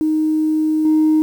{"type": "tone with level steps", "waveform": "sine", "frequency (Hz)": 311.1, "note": "D#4", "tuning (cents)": 0, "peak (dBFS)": [-13, -9], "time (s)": [0.01, 1.22], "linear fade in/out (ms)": 0, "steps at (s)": 0.85, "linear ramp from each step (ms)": 2, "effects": ["tanh soft clip ceiling -8 dBFS", "7-bit"]}